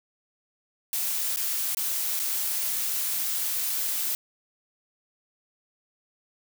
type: noise with dropouts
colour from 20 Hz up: blue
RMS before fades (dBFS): -28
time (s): 0.93-4.15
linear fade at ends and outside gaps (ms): 1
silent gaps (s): 1.361-1.37 / 1.748-1.77 / 2.193-2.198
effects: none